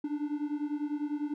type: beating tone pair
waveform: triangle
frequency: 291.4 / 301.4 Hz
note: D4 / D4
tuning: -13 / +45 cents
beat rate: 10 Hz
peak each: -31 / -33 dBFS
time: 0.04-1.34 s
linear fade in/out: 5 ms
effects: none